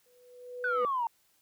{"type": "tone with exponential growth", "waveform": "sine", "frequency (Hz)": 493.9, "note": "B4", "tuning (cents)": 0, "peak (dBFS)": -24, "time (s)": [0.06, 0.85], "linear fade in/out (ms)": 1, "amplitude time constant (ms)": 170}
{"type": "exponential sweep", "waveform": "sine", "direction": "down", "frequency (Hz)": [1523, 900], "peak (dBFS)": -27, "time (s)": [0.64, 1.07], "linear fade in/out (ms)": 2}
{"effects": ["tanh soft clip ceiling -21 dBFS", "white hiss -69 dBFS RMS until 1.41 s"]}